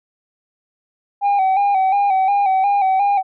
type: tone with vibrato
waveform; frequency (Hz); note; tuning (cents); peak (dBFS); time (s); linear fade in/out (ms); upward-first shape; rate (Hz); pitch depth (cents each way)
sine; 784; G5; 0; -10; 1.21-3.23; 50; square; 2.8; 52
effects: tanh soft clip ceiling -12 dBFS

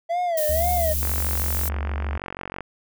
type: tone with vibrato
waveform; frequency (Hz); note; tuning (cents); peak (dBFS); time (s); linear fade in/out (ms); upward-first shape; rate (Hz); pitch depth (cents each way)
triangle; 660; E5; +2; -19; 0.09-0.94; 20; sine; 2; 150
type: noise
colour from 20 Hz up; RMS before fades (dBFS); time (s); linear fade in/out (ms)
violet; -27; 0.37-1.69; 5
type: tone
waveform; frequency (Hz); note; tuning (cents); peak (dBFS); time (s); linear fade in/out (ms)
triangle; 72.7; D2; -17; -22; 0.49-2.18; 5
type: click train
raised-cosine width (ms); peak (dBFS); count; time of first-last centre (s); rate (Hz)
0.5; -16; 74; 1.03-2.607; 46.3
effects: none

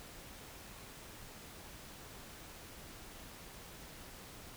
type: silence
effects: pink hiss -52 dBFS RMS until 4.56 s

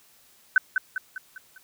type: tone with echo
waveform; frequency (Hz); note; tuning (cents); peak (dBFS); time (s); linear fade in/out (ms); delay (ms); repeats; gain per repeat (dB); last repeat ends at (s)
sine; 1523; F#6; +50; -13; 0.56-0.58; 2; 200; 5; -6; 1.58
effects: white hiss -58 dBFS RMS until 1.63 s

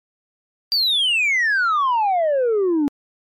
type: exponential sweep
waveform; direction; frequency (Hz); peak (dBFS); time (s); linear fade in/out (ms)
sine; down; 4774 to 277.2; -13; 0.72-2.88; 0
effects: tanh soft clip ceiling -14 dBFS + MP3 64 kbps

